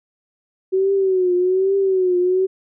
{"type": "tone with vibrato", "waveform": "sine", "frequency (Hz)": 374.8, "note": "F#4", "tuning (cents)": 22, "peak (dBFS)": -14, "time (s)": [0.72, 2.47], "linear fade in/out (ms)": 20, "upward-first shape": "triangle", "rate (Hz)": 1.2, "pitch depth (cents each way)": 95, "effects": []}